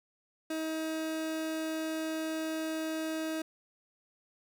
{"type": "tone", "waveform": "30% pulse", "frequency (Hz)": 317.7, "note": "D#4", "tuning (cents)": 36, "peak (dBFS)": -30, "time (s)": [0.5, 3.42], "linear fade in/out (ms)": 5, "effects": []}